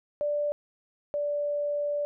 sine tone pair in turn, 587 / 583.3 Hz, D5 / D5, -1 / -12 cents, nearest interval unison, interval 11 cents, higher first, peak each -25 / -26 dBFS, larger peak first, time 0.21-0.52 / 1.14-2.05 s, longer second, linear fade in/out 0 ms, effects none

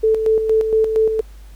sine tone with tremolo, 440 Hz, A4, in tune, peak -11 dBFS, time 0.03-1.21 s, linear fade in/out 10 ms, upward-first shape square, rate 4.3 Hz, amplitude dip 50%, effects added 50 Hz sine -36 dBFS peak until 1.55 s + pink hiss -52 dBFS RMS until 1.55 s

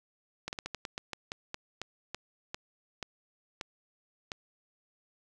slowing click train, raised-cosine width 0.2 ms, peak -19 dBFS, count 16, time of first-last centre 0.48-4.318 s, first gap 49 ms, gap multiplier 1.21, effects none

